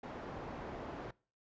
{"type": "low-pass noise", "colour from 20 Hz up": "white", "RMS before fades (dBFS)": -45, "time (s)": [0.03, 1.11], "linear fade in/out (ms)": 5, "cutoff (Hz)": 780, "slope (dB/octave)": 12, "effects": ["noise-tail reverb RT60 0.4 s tail -24 dB re dry", "resampled to 16000 Hz"]}